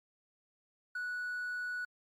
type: tone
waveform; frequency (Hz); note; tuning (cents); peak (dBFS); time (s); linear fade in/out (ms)
triangle; 1473; F#6; -8; -33; 0.95-1.85; 5
effects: tanh soft clip ceiling -30 dBFS + Opus 48 kbps